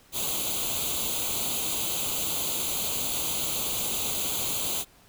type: noise with comb filter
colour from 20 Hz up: white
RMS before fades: -29 dBFS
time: 0.12-4.85 s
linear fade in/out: 50 ms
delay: 0.28 ms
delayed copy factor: +0.85
effects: pink hiss -57 dBFS RMS until 5.08 s